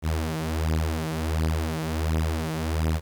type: beating tone pair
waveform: sawtooth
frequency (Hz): 78.8 / 80.2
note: D#2 / E2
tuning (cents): +23 / -47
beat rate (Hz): 1.4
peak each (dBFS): -23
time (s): 0.02-3.01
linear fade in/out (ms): 50
effects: 9-bit